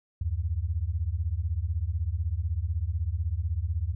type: beating tone pair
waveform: sine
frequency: 75 / 91 Hz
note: D2 / F#2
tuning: +37 / -28 cents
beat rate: 16 Hz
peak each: -29 dBFS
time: 0.21-3.95 s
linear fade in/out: 5 ms
effects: none